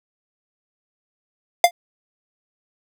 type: tone with exponential decay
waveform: square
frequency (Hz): 698.5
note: F5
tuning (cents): 0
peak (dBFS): -5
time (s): 1.64-1.71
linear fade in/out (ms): 2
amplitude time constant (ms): 15
effects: none